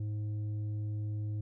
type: tone with tanh clipping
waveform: triangle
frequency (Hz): 105.5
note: G#2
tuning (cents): +28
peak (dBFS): -34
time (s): 0-1.41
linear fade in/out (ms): 5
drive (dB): 10
effects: none